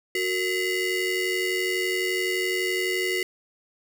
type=ring-modulated tone; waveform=35% pulse; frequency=830.6 Hz; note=G#5; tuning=in tune; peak=-19 dBFS; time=0.15-3.23 s; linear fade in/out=2 ms; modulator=1200 Hz; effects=none